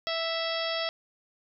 harmonic tone with a mistuned harmonic, 659.3 Hz, E5, in tune, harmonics 1 / 2 / 3 / 4 / 5 / 6 / 7 / 8, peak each -32 / -37 / -37 / -40 / -35 / -40 / -39 / -38 dBFS, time 0.07-0.89 s, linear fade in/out 0 ms, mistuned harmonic 6, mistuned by -28 cents, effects none

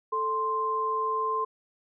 sine tone pair together, 440 / 1046.5 Hz, A4 / C6, 0 / 0 cents, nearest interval octave + minor third, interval 1500 cents, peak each -32 / -26 dBFS, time 0.12-1.45 s, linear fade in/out 10 ms, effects none

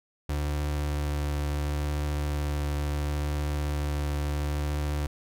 35% pulse tone with vibrato, 73.42 Hz, D2, in tune, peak -25 dBFS, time 0.29-5.07 s, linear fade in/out 5 ms, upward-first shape triangle, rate 0.72 Hz, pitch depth 10 cents each way, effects none

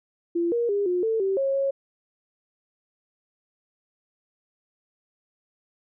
sine tone with pitch steps, 341.4 / 472 / 404.8 / 358.1 / 446.5 / 387 / 544 / 548 Hz, F4 / A#4 / G#4 / F4 / A4 / G4 / C#5 / C#5, -39 / +22 / -44 / +43 / +25 / -22 / -33 / -20 cents, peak -21 dBFS, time 0.35-1.71 s, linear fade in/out 10 ms, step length 170 ms, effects none

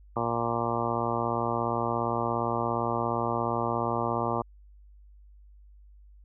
harmonic tone, 117.2 Hz, A#2, 10 cents sharp, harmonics 1 / 2 / 3 / 4 / 5 / 6 / 7 / 8 / 9 / 10, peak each -35 / -35 / -35 / -35 / -35 / -35 / -35 / -35 / -35 / -35 dBFS, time 0.16-4.42 s, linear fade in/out 5 ms, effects added 50 Hz sine -50 dBFS peak until 6.24 s

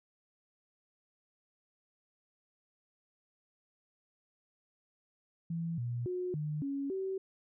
sine tone with pitch steps, 166.7 / 120.1 / 362.6 / 150.9 / 278 / 382.5 Hz, E3 / B2 / F#4 / D3 / C#4 / G4, +20 / -48 / -35 / +47 / +5 / -42 cents, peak -33 dBFS, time 5.5-7.18 s, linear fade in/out 5 ms, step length 280 ms, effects none

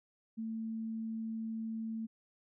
sine tone, 223.4 Hz, A3, 27 cents sharp, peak -36 dBFS, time 0.37-2.07 s, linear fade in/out 20 ms, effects none

